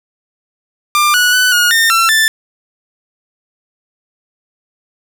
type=tone with pitch steps; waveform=sawtooth; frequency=1193 / 1469 / 1497 / 1438 / 1821 / 1348 / 1766 Hz; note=D6 / F#6 / F#6 / F#6 / A#6 / E6 / A6; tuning=+27 / -13 / +20 / -50 / -41 / +38 / +6 cents; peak=-5 dBFS; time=0.95-2.28 s; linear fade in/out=0 ms; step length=190 ms; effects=none